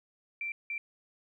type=tone bursts at uneven times; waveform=sine; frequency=2349 Hz; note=D7; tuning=in tune; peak=-33 dBFS; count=2; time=0.41-0.52 / 0.7-0.78 s; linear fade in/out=2 ms; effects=12-bit